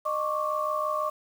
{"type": "tone cluster", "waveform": "sine", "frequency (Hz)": [612, 1096, 1162], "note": ["D#5", "C#6", "D6"], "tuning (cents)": [-29, -20, -19], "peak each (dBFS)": -30, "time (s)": [0.05, 1.1], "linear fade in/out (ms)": 10, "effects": ["8-bit"]}